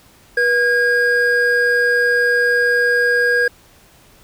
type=tone pair together; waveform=triangle; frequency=484.9 / 1631 Hz; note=B4 / G#6; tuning=-32 / -32 cents; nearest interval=octave + major sixth; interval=2100 cents; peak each=-16 / -12 dBFS; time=0.37-3.48 s; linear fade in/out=5 ms; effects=pink hiss -49 dBFS RMS until 4.23 s